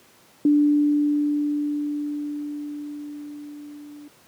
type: tone with level ramp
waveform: sine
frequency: 293.7 Hz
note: D4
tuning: in tune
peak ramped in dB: -13 to -39 dBFS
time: 0.45-4.08 s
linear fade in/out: 2 ms
effects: pink hiss -54 dBFS RMS until 4.27 s + high-pass 150 Hz 12 dB/octave